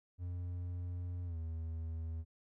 triangle tone with pitch glide, 88.6 to 81.25 Hz, F2 to E2, +25 to -24 cents, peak -36 dBFS, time 0.18-2.25 s, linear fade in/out 50 ms, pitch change -149 cents, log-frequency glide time 1.25-1.37 s, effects none

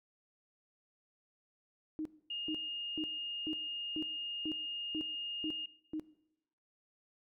sine tone bursts, 311.1 Hz, D#4, in tune, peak -35 dBFS, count 9, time 1.99-5.997 s, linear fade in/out 0 ms, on 63 ms, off 430 ms
sine tone, 2838 Hz, F7, 27 cents sharp, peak -37 dBFS, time 2.3-5.66 s, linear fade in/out 5 ms
effects noise-tail reverb RT60 0.9 s tail -19 dB re dry

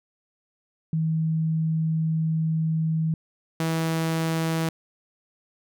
sine / sawtooth tone pair in turn, 160 / 162.51 Hz, D#3 / E3, +49 / -24 cents, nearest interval unison, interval 27 cents, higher second, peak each -21 / -19 dBFS, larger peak second, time 0.93-3.14 / 3.6-4.69 s, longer first, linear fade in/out 2 ms, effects none

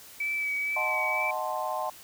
sine tone with vibrato, 2295 Hz, D7, 40 cents flat, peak -27 dBFS, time 0.2-1.31 s, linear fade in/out 5 ms, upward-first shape sine, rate 2.1 Hz, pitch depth 21 cents each way
sine chord, D# diminished seventh, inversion none, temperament equal with one note detuned, 622.3 / 740 / 876.4 / 1046.5 Hz, D#5 / F#5 / A5 / C6, 0 / 0 / -7 / 0 cents, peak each -34 dBFS, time 0.76-1.9 s, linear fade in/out 5 ms
effects white hiss -49 dBFS RMS until 2.03 s

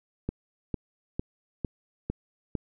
click train, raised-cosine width 3 ms, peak -16 dBFS, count 6, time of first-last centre 0.29-2.552 s, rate 2.21 Hz, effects none

